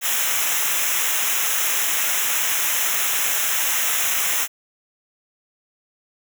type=noise with comb filter; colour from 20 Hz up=white; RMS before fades=-21 dBFS; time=0.01-4.48 s; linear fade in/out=50 ms; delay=0.22 ms; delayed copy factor=-0.95; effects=none